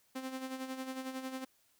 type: tone with tremolo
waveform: sawtooth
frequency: 261.6 Hz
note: C4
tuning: in tune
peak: -33 dBFS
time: 0.15-1.45 s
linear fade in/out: 10 ms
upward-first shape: sine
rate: 11 Hz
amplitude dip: 60%
effects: white hiss -71 dBFS RMS until 1.79 s